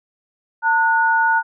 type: tone pair together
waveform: sine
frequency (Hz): 902 / 1459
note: A5 / F#6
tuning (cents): +43 / -25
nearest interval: minor sixth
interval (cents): 832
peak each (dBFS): -16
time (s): 0.62-1.43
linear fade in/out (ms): 50
effects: none